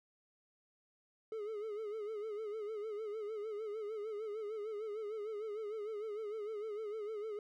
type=tone with vibrato; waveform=triangle; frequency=426.9 Hz; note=G#4; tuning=48 cents sharp; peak=-37 dBFS; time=1.32-7.39 s; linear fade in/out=2 ms; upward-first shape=sine; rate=6.6 Hz; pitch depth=81 cents each way; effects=none